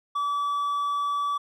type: tone with hard clipping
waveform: sine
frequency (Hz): 1150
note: D6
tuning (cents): -37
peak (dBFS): -25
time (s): 0.15-1.38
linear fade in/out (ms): 10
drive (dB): 3
effects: none